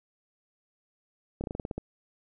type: slowing click train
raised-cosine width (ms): 2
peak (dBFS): -20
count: 9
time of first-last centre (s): 1.41-1.78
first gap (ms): 29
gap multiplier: 1.13
effects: none